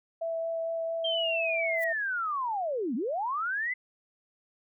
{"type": "tone with vibrato", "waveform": "sine", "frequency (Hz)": 659.3, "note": "E5", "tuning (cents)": 0, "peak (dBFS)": -29, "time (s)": [0.21, 1.93], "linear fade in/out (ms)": 10, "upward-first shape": "sine", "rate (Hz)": 4.4, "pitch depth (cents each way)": 8}
{"type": "linear two-way sweep", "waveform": "sine", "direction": "down then up", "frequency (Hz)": [3188, 206.1, 2065], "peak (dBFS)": -28, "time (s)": [1.04, 3.74], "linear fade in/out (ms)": 10, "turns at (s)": 2.95}
{"type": "noise with exponential growth", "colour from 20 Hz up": "violet", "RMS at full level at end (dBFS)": -39, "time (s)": [1.73, 1.84], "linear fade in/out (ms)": 0, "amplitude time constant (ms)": 22}
{"effects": []}